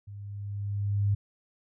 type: tone with level ramp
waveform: sine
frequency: 101.3 Hz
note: G#2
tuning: 43 cents flat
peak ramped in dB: -40 to -21 dBFS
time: 0.07-1.15 s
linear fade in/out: 10 ms
effects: none